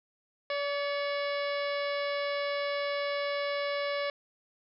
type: harmonic tone with a mistuned harmonic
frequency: 572 Hz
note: D5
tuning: 46 cents flat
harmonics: 1 / 2 / 3 / 4 / 5 / 6 / 7 / 8 / 9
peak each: -31 / -38 / -40 / -39 / -45 / -46 / -45 / -50 / -48 dBFS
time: 0.5-4.1 s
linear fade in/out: 2 ms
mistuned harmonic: 4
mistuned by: -48 cents
effects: none